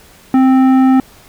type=tone with tanh clipping; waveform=triangle; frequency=262 Hz; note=C4; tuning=2 cents sharp; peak=-8 dBFS; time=0.34-1 s; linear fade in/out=2 ms; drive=16 dB; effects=pink hiss -43 dBFS RMS until 1.28 s